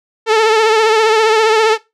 sawtooth tone with vibrato, 440 Hz, A4, in tune, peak -4 dBFS, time 0.26-1.78 s, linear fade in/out 50 ms, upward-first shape triangle, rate 15 Hz, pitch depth 60 cents each way, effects noise-tail reverb RT60 0.2 s tail -17 dB re dry + low-pass 5000 Hz 12 dB/octave

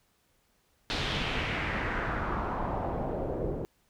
pink noise with low-pass filter sweep, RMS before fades -32 dBFS, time 0.9-3.65 s, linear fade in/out 0 ms, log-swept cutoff 4000 to 420 Hz, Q 2.2, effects pink hiss -70 dBFS RMS until 3.89 s

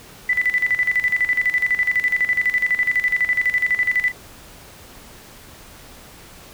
sine tone with tremolo, 1991 Hz, B6, 14 cents sharp, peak -14 dBFS, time 0.29-4.12 s, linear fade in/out 5 ms, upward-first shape square, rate 12 Hz, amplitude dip 75%, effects pink hiss -43 dBFS RMS until 6.53 s

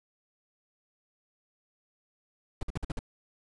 brown noise bursts, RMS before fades -32 dBFS, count 6, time 2.61-2.991 s, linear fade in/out 2 ms, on 21 ms, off 51 ms, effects resampled to 24000 Hz

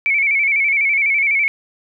sine tone with vibrato, 2254 Hz, C#7, 28 cents sharp, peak -13 dBFS, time 0.06-1.48 s, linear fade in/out 0 ms, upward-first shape square, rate 12 Hz, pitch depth 54 cents each way, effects none

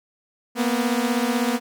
sawtooth beating tone pair, 233.1 / 249.1 Hz, A#3 / B3, 0 / +15 cents, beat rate 16 Hz, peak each -19 dBFS, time 0.55-1.6 s, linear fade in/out 50 ms, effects none

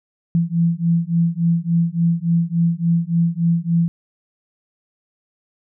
sine beating tone pair, 166.8 / 170.3 Hz, E3 / F3, +21 / -43 cents, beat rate 3.5 Hz, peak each -18 dBFS, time 0.35-3.88 s, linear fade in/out 0 ms, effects none

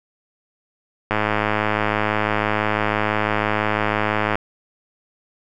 click train, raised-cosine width 0.5 ms, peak -4 dBFS, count 345, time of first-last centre 1.11-4.355 s, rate 106 Hz, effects none

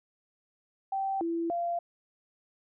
sine tone with pitch steps, 777 / 334.7 / 689 Hz, G5 / E4 / F5, -16 / +26 / -24 cents, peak -28 dBFS, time 0.92-1.79 s, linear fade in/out 5 ms, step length 290 ms, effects none

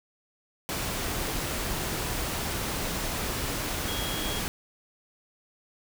sine tone in noise, 3289 Hz, G#7, 18 cents flat, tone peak -36 dBFS, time 3.88-4.39 s, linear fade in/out 0 ms, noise pink, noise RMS -31 dBFS, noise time 0.69-4.48 s, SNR -8 dB, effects none

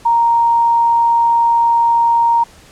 sine tone, 932.3 Hz, A#5, in tune, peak -9 dBFS, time 0.05-2.44 s, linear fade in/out 10 ms, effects pink hiss -43 dBFS RMS until 2.71 s + low-pass 10000 Hz 12 dB/octave

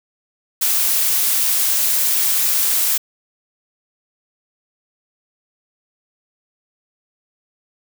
blue noise, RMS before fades -17 dBFS, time 0.61-2.98 s, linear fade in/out 10 ms, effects none

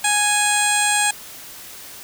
15% pulse tone with low-pass filter, 830.6 Hz, G#5, in tune, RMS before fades -18 dBFS, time 0.04-1.11 s, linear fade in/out 5 ms, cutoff 8200 Hz, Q 4.3, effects white hiss -38 dBFS RMS until 2.03 s

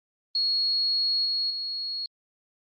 sine tone with level steps, 4320 Hz, C#8, 45 cents flat, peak -22 / -24 / -29 dBFS, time 0.35-2.06 s, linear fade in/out 2 ms, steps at 1.25 / 1.5 s, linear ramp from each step 5 ms, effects Opus 24 kbps

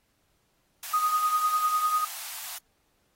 white high-pass noise, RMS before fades -38 dBFS, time 0.83-2.58 s, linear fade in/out 2 ms, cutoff 650 Hz, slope 96 dB/octave
sine tone with tremolo, 1244.5 Hz, D#6, in tune, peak -20 dBFS, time 0.93-2.05 s, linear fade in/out 10 ms, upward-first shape sine, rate 10 Hz, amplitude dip 55%
effects pink hiss -71 dBFS RMS until 3.15 s + AAC 48 kbps

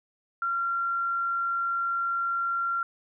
sine tone, 1375 Hz, F6, 27 cents flat, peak -25 dBFS, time 0.42-2.83 s, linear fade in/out 2 ms, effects none

